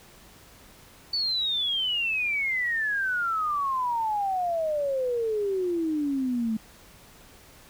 sine exponential sweep, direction down, 4546 to 216 Hz, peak -24 dBFS, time 1.13-6.57 s, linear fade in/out 5 ms, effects pink hiss -52 dBFS RMS until 7.69 s

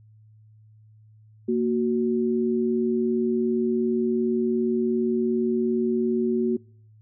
sine tone pair together, 232.7 / 370 Hz, A#3 / F#4, -3 / 0 cents, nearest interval minor sixth, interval 803 cents, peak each -23 dBFS, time 1.48-6.57 s, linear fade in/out 10 ms, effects noise-tail reverb RT60 0.6 s tail -26 dB re dry + added 108 Hz sine -50 dBFS peak until 7.01 s

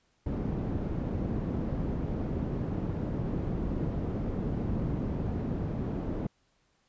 white low-pass noise, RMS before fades -32 dBFS, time 0.26-6.27 s, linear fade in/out 5 ms, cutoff 240 Hz, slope 12 dB/octave, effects pink hiss -71 dBFS RMS until 6.88 s + resampled to 16000 Hz

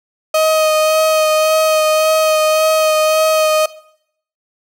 35% pulse tone with vibrato, 626 Hz, D#5, 10 cents sharp, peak -9 dBFS, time 0.34-3.66 s, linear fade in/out 5 ms, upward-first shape sine, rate 1.8 Hz, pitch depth 15 cents each way, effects noise-tail reverb RT60 0.7 s tail -19 dB re dry

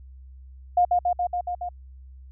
sine tone with echo, 711 Hz, F5, 31 cents sharp, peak -15 dBFS, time 0.77-0.85 s, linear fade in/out 5 ms, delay 140 ms, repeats 6, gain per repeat -2 dB, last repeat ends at 1.69 s, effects added 65 Hz sine -42 dBFS peak until 2.31 s

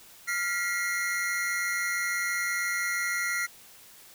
square tone cluster, 1393 / 1937 / 2126 Hz, F6 / B6 / C7, -5 / -34 / +27 cents, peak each -33 / -31 / -34 dBFS, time 0.27-3.47 s, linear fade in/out 20 ms, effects white hiss -52 dBFS RMS until 4.14 s

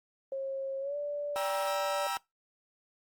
sine tone with pitch glide, 540 to 582.1 Hz, C#5 to D5, -45 to -15 cents, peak -32 dBFS, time 0.32-2.07 s, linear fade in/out 2 ms, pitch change +130 cents, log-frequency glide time 0.8-0.96 s
40% pulse chord, E diminished, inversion first, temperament just, 791.1 / 949.3 / 1318.5 Hz, G5 / Bb5 / E6, +16 / +31 / 0 cents, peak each -35 dBFS, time 1.36-2.17 s, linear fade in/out 0 ms
effects noise-tail reverb RT60 0.2 s tail -24 dB re dry + Opus 24 kbps

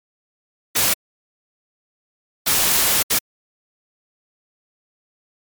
white noise bursts at uneven times, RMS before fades -17 dBFS, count 3, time 0.75-0.94 / 2.46-3.03 / 3.1-3.19 s, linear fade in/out 10 ms, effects MP3 96 kbps

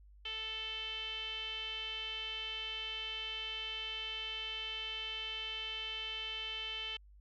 5% pulse tone with low-pass filter, 440 Hz, A4, in tune, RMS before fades -41 dBFS, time 0.25-6.97 s, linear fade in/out 5 ms, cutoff 3000 Hz, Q 9.1, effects added 50 Hz sine -56 dBFS peak until 7.2 s

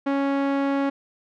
sawtooth tone with low-pass filter, 277.2 Hz, C#4, in tune, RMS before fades -23 dBFS, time 0.06-0.9 s, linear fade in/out 10 ms, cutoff 1900 Hz, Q 0.63, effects none

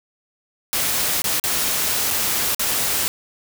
white noise with dropouts, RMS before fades -21 dBFS, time 0.73-3.08 s, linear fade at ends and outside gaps 0 ms, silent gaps 1.219-1.242 / 1.398-1.439 / 2.105-2.109 / 2.547-2.595 s, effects none

